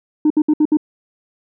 sine tone bursts, 304.1 Hz, D#4, 40 cents flat, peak -8 dBFS, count 5, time 0.25-0.771 s, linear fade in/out 5 ms, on 53 ms, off 64 ms, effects tanh soft clip ceiling -8 dBFS

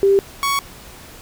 sine / sawtooth tone pair in turn, 394.4 / 1115.5 Hz, G4 / C#6, +11 / +11 cents, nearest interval octave + tritone, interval 1800 cents, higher second, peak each -10 / -13 dBFS, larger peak first, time 0.03-0.19 / 0.43-0.59 s, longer neither, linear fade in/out 0 ms, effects pink hiss -40 dBFS RMS until 1.21 s

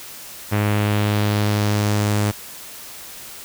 sawtooth tone with low-pass filter sweep, 104.2 Hz, G#2, 6 cents sharp, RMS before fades -19 dBFS, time 0.51-2.32 s, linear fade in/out 20 ms, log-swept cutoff 2300 to 9600 Hz, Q 1.5, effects white hiss -37 dBFS RMS until 3.44 s

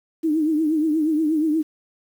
sine tone with vibrato, 311.1 Hz, D#4, in tune, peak -17 dBFS, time 0.23-1.63 s, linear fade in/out 20 ms, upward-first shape triangle, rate 8.4 Hz, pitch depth 99 cents each way, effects 8-bit

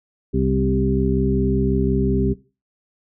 harmonic tone with a mistuned harmonic, 65.5 Hz, C2, 2 cents sharp, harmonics 1 / 2 / 3 / 4 / 6, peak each -23 / -23 / -23 / -23 / -23 dBFS, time 0.33-2.34 s, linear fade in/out 20 ms, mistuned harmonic 2, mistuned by +18 cents, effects noise-tail reverb RT60 0.3 s tail -17 dB re dry

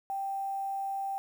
sine tone with quantisation, 784 Hz, G5, in tune, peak -31 dBFS, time 0.1-1.18 s, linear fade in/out 0 ms, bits 9, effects none

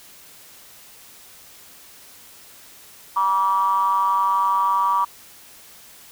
triangle ring-modulated tone, 98 Hz, G2, in tune, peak -11 dBFS, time 3.16-5.05 s, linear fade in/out 10 ms, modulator 1060 Hz, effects tanh soft clip ceiling -7 dBFS + white hiss -46 dBFS RMS until 6.11 s

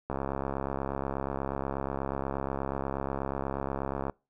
click train, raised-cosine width 1 ms, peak -18 dBFS, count 274, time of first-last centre 0.1-4.097 s, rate 68.3 Hz, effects noise-tail reverb RT60 0.3 s tail -26 dB re dry

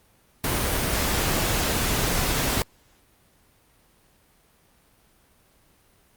pink noise, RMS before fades -24 dBFS, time 0.44-2.62 s, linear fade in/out 0 ms, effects pink hiss -60 dBFS RMS until 6.16 s + Opus 32 kbps

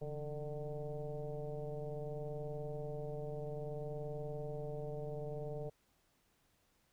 sine tone with frequency modulation, 293.7 Hz, D4, in tune, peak -39 dBFS, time 0.01-5.7 s, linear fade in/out 10 ms, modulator 152 Hz, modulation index 2.2, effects pink hiss -75 dBFS RMS until 6.92 s

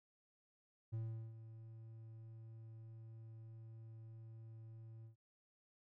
triangle tone with ADSR envelope, 112.3 Hz, A2, 36 cents sharp, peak -37 dBFS, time 0.92-5.16 s, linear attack 19 ms, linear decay 390 ms, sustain -13 dB, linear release 110 ms, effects none

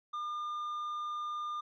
triangle tone with tanh clipping, 1206 Hz, D6, 46 cents sharp, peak -36 dBFS, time 0.13-1.61 s, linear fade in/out 10 ms, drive 9 dB, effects none

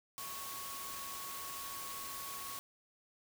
sine tone in noise, 1108.7 Hz, C#6, in tune, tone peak -47 dBFS, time 0.18-2.59 s, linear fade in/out 0 ms, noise white, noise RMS -45 dBFS, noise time 0.18-2.59 s, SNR -5 dB, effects none

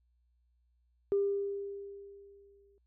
sine tone with exponential decay, 399.7 Hz, G4, 34 cents sharp, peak -24 dBFS, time 1.12-2.78 s, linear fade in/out 0 ms, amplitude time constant 360 ms, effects tanh soft clip ceiling -20 dBFS + added 60 Hz sine -69 dBFS peak until 2.86 s

